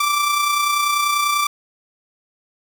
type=tone with amplitude modulation; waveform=sawtooth; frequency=1171 Hz; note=D6; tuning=5 cents flat; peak=-11 dBFS; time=0-1.47 s; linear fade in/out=5 ms; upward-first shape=sine; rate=30.2 Hz; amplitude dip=40%; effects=7-bit